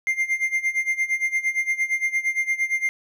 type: tone with tremolo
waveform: triangle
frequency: 2103 Hz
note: C7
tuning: 8 cents sharp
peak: -16 dBFS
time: 0.07-2.89 s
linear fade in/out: 0 ms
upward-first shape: sine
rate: 8.7 Hz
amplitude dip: 85%
effects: none